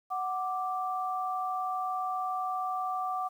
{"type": "tone pair together", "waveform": "sine", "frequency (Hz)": [742.2, 1174.7], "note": ["F#5", "D6"], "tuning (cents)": [5, 0], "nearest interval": "minor sixth", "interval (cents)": 795, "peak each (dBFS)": [-32, -33], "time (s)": [0.1, 3.29], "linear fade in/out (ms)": 20, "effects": ["10-bit"]}